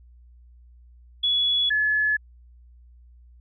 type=tone pair in turn; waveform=sine; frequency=3390 / 1712.2 Hz; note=G#7 / A6; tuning=+35 / -48 cents; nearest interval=octave; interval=1183 cents; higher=first; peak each=-19 dBFS; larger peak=neither; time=1.23-1.7 / 1.7-2.17 s; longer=neither; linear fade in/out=10 ms; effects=added 60 Hz sine -48 dBFS peak until 3.4 s